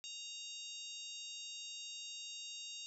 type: harmonic tone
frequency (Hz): 932.3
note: A#5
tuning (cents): 0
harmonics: 3 / 4 / 5 / 6 / 7 / 8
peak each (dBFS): -51 / -49 / -55 / -56 / -54 / -55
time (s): 0.04-2.86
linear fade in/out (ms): 0
effects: none